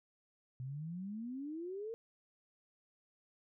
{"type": "exponential sweep", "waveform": "sine", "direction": "up", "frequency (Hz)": [124.3, 466.2], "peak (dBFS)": -40, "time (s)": [0.6, 1.94], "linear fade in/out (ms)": 0, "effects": []}